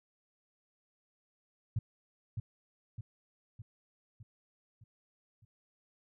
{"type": "tone with echo", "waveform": "sine", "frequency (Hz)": 110.4, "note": "A2", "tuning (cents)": 6, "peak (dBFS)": -28, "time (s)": [1.76, 1.79], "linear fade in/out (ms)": 5, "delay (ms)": 610, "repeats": 6, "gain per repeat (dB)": -5, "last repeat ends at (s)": 5.45, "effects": []}